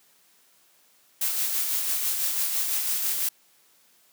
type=noise with tremolo; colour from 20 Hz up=blue; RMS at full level=-25 dBFS; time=1.21-3.29 s; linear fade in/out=5 ms; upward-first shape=sine; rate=6 Hz; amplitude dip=35%; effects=white hiss -61 dBFS RMS until 4.12 s + high-pass 150 Hz 12 dB/octave